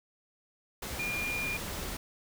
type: tone in noise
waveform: sine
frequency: 2411 Hz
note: D7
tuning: 45 cents sharp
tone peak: -32 dBFS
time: 0.99-1.57 s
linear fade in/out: 5 ms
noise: pink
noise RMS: -38 dBFS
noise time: 0.82-1.97 s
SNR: +3 dB
effects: none